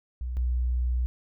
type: tone pair in turn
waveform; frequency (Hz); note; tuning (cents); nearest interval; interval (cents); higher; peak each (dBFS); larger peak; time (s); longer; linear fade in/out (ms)
sine; 61.8 / 61.5; B1 / B1; +2 / -7; unison; 9; first; -29 / -23; second; 0.21-0.37 / 0.37-1.06; second; 0
effects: none